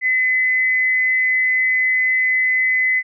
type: tone with frequency modulation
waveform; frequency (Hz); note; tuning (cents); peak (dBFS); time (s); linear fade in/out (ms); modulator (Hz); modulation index
sine; 2026; B6; +44; -14; 0.01-3.03; 50; 225; 0.23
effects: none